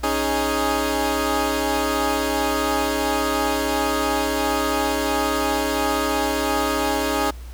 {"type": "chord", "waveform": "15% pulse", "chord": "C# suspended second", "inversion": "none", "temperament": "equal with one note detuned", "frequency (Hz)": [275.9, 311.1, 415.3], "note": ["C#4", "D#4", "G#4"], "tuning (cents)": [-8, 0, 0], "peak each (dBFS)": -18, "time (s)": [0.03, 7.31], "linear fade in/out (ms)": 10, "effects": ["added 60 Hz sine -33 dBFS peak until 7.53 s", "pink hiss -48 dBFS RMS until 7.53 s"]}